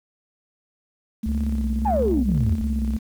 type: tone with tremolo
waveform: sine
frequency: 220 Hz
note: A3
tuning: in tune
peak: -22 dBFS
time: 1.23-2.99 s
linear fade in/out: 10 ms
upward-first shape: square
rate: 17 Hz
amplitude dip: 50%
type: tone with vibrato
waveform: sine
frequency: 66.5 Hz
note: C2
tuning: 29 cents sharp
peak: -22 dBFS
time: 1.26-2.97 s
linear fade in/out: 5 ms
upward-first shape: sine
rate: 1.7 Hz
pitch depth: 100 cents each way
type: exponential sweep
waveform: sine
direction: down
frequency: 892 to 61.74 Hz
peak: -18 dBFS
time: 1.85-2.62 s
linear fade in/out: 10 ms
effects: tanh soft clip ceiling -11 dBFS + 8-bit